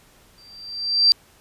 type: tone with exponential growth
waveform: sine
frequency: 4699 Hz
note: D8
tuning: in tune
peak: -9 dBFS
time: 0.38-1.12 s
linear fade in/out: 0 ms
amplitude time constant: 160 ms
effects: pink hiss -54 dBFS RMS until 1.4 s + resampled to 32000 Hz